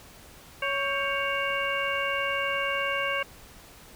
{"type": "harmonic tone with a mistuned harmonic", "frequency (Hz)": 557, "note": "C#5", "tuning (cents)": 8, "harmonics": [1, 2, 3, 4, 5], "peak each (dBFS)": [-32, -32, -32, -32, -32], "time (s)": [0.62, 3.23], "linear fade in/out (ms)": 5, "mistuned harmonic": 3, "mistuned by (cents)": -89, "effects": ["pink hiss -50 dBFS RMS until 3.95 s"]}